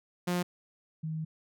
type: tone pair in turn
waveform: sawtooth / sine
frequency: 177.5 / 158.21 Hz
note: F3 / D#3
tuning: +28 / +29 cents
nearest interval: major second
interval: 199 cents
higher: first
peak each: -24 / -32 dBFS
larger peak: first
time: 0.27-0.43 / 1.03-1.25 s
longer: second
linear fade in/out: 10 ms
effects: none